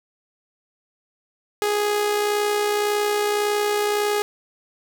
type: tone with amplitude modulation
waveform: sawtooth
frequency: 415.3 Hz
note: G#4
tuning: in tune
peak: -14 dBFS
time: 1.62-4.22 s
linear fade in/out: 0 ms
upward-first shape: sine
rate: 61.8 Hz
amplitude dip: 35%
effects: none